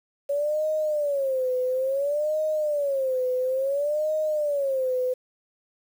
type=tone with vibrato; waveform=sine; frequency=560 Hz; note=C#5; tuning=18 cents sharp; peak=-22 dBFS; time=0.29-5.14 s; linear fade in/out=10 ms; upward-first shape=sine; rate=0.58 Hz; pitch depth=180 cents each way; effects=8-bit